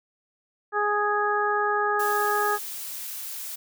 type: harmonic tone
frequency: 415.3 Hz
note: G#4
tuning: in tune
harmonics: 1 / 2 / 3 / 4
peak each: -27 / -27 / -26 / -28 dBFS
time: 0.72-2.59 s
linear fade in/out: 50 ms
type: noise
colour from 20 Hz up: blue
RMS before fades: -35 dBFS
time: 1.99-3.56 s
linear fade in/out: 10 ms
effects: none